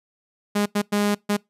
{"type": "tone bursts at uneven times", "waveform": "sawtooth", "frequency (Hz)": 205.7, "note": "G#3", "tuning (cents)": -16, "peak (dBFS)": -15, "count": 4, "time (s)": [[0.55, 0.66], [0.75, 0.82], [0.92, 1.15], [1.29, 1.37]], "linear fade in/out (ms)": 10, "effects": ["noise-tail reverb RT60 0.2 s tail -25 dB re dry", "resampled to 32000 Hz"]}